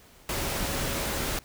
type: tone in noise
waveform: sine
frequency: 554.4 Hz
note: C#5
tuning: in tune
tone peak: -40 dBFS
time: 0.34-1.26 s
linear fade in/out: 2 ms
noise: pink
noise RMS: -30 dBFS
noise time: 0.29-1.39 s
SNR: -13 dB
effects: pink hiss -55 dBFS RMS until 1.44 s